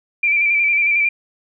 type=tone with vibrato; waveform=sine; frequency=2347 Hz; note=D7; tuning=2 cents flat; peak=-13 dBFS; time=0.23-1.09 s; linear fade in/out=5 ms; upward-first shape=square; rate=11 Hz; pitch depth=31 cents each way; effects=none